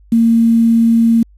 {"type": "tone with quantisation", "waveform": "sine", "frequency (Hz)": 229.5, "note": "A#3", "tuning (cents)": -27, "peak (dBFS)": -7, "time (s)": [0.12, 1.23], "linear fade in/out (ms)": 5, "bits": 6, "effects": ["added 50 Hz sine -42 dBFS peak until 1.37 s", "resampled to 32000 Hz"]}